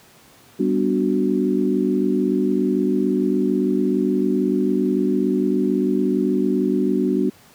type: chord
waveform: sine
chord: G major seventh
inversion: none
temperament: equal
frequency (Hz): 196 / 246.9 / 293.7 / 370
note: G3 / B3 / D4 / F#4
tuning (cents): 0 / 0 / 0 / 0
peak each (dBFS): -22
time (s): 0.59-7.3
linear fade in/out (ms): 10
effects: pink hiss -50 dBFS RMS until 7.54 s + high-pass 100 Hz 12 dB/octave